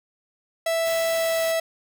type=tone with pitch glide; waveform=45% pulse; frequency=659.3 to 655.1 Hz; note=E5 to E5; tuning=0 to -11 cents; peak=-21 dBFS; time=0.66-1.6 s; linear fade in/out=5 ms; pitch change=-11 cents; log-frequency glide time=1.1-1.44 s
type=noise; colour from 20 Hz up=white; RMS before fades=-37 dBFS; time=0.85-1.53 s; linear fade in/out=20 ms
effects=none